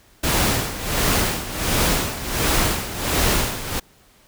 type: noise with tremolo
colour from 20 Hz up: pink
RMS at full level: -18 dBFS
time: 0.23-3.8 s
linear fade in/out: 10 ms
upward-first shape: sine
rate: 1.4 Hz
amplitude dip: 75%
effects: pink hiss -54 dBFS RMS until 4.27 s